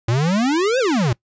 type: exponential two-way sweep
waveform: square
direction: up then down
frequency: 110 to 545 to 110 Hz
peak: -16 dBFS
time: 0.08-1.13 s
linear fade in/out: 5 ms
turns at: 0.79 s
effects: noise-tail reverb RT60 0.1 s tail -22 dB re dry + resampled to 16000 Hz